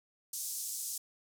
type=band-pass noise; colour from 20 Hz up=pink; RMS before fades=-39 dBFS; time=0.33-0.98 s; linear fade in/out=5 ms; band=5900 to 14000 Hz; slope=24 dB/octave; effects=none